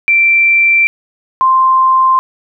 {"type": "tone pair in turn", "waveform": "sine", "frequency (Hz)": [2349, 1046.4], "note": ["D7", "C6"], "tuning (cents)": [0, 0], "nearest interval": "octave + major second", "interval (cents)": 1400, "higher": "first", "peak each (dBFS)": -6, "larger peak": "neither", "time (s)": [[0.08, 0.87], [1.41, 2.19]], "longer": "first", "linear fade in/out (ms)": 0, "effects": []}